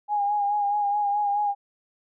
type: tone with vibrato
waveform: sine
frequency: 820 Hz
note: G#5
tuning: 22 cents flat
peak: -21 dBFS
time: 0.08-1.55 s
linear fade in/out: 50 ms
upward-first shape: sine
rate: 4.7 Hz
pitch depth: 33 cents each way
effects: none

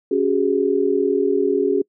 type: chord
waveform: sine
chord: C# suspended fourth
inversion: none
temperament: equal with one note detuned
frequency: 277.2 / 375.2 / 415.3 Hz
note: C#4 / F#4 / G#4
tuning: 0 / +24 / 0 cents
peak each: -22 / -19 / -19 dBFS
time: 0.11-1.82 s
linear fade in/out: 5 ms
effects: noise-tail reverb RT60 0.1 s tail -26 dB re dry

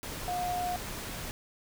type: tone in noise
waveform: sine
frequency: 716 Hz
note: F5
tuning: 43 cents sharp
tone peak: -30 dBFS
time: 0.28-0.76 s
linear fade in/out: 0 ms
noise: pink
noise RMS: -39 dBFS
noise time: 0.03-1.31 s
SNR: +6 dB
effects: none

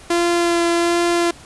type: tone with vibrato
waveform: sawtooth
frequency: 342.7 Hz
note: F4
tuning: 33 cents flat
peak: -11 dBFS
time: 0.1-1.31 s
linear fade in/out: 5 ms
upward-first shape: sine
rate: 1.3 Hz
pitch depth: 11 cents each way
effects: pink hiss -42 dBFS RMS until 1.45 s + resampled to 24000 Hz

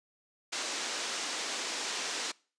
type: band-pass noise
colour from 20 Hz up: white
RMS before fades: -36 dBFS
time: 0.52-2.32 s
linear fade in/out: 10 ms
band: 250 to 7000 Hz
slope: 24 dB/octave
effects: noise-tail reverb RT60 0.4 s tail -24 dB re dry + resampled to 22050 Hz

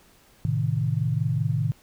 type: chord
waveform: sine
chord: A diminished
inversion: none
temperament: equal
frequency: 110 / 130.81 / 155.56 Hz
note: A2 / C3 / Eb3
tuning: 0 / 0 / 0 cents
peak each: -26 / -26 / -26 dBFS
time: 0.45-1.72 s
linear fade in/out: 0 ms
effects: pink hiss -57 dBFS RMS until 1.82 s

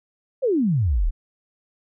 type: exponential sweep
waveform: sine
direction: down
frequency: 566 to 32.26 Hz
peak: -17 dBFS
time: 0.42-1.11 s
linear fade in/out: 20 ms
effects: none

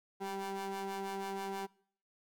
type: ring-modulated tone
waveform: 30% pulse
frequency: 194.3 Hz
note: G3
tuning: 15 cents flat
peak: -32 dBFS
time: 0.2-1.67 s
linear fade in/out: 20 ms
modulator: 586 Hz
effects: noise-tail reverb RT60 0.6 s tail -24 dB re dry

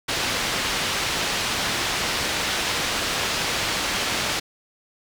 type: low-pass noise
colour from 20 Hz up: white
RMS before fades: -25 dBFS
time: 0.08-4.4 s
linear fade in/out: 10 ms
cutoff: 4400 Hz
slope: 12 dB/octave
effects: none

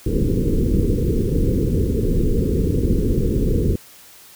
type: low-pass noise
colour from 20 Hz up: pink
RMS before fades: -18 dBFS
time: 0.06-3.76 s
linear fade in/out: 5 ms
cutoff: 490 Hz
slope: 96 dB/octave
effects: white hiss -45 dBFS RMS until 4.35 s

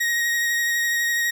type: tone with vibrato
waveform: 40% pulse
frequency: 1881 Hz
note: A#6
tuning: 15 cents sharp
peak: -19 dBFS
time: 0-1.31 s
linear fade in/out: 10 ms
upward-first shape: sine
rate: 12 Hz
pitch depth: 15 cents each way
effects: 9-bit

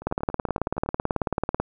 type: two click trains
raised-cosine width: 1 ms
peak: -9 / -24 dBFS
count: 29 / 10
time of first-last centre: 0.07-1.6 / 0.02-0.861 s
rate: 18.3 / 10.7 Hz
effects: none

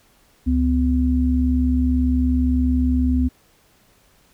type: tone pair together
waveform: sine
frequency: 70.3 / 252.7 Hz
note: C#2 / B3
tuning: +25 / +40 cents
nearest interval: octave + minor seventh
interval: 2215 cents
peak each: -18 dBFS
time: 0.46-3.29 s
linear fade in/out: 20 ms
effects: pink hiss -57 dBFS RMS until 4.33 s

